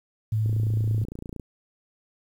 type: tone with vibrato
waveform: sine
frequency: 108.8 Hz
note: A2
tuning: 19 cents flat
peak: -21 dBFS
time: 0.32-1.04 s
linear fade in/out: 5 ms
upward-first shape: triangle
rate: 13 Hz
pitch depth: 14 cents each way
type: click train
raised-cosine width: 3 ms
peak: -23 dBFS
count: 28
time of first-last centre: 0.46-1.397 s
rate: 28.8 Hz
effects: 9-bit